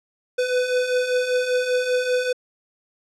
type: beating tone pair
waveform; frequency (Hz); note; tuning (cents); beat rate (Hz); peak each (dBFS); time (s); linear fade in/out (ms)
square; 496.5 / 501.6; B4 / B4; +9 / +27; 5.1; -27 / -21; 0.38-2.33; 10
effects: low-pass 7000 Hz 12 dB/octave